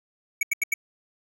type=tone bursts; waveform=square; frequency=2257 Hz; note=C#7; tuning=31 cents sharp; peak=-21 dBFS; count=4; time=0.41-0.74 s; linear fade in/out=5 ms; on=21 ms; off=82 ms; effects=none